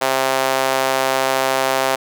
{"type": "tone with high-pass filter", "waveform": "sawtooth", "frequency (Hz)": 132.8, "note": "C3", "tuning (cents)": 26, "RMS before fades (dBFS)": -18, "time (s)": [0.01, 1.96], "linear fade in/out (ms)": 10, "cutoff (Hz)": 640, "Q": 1.5, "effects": []}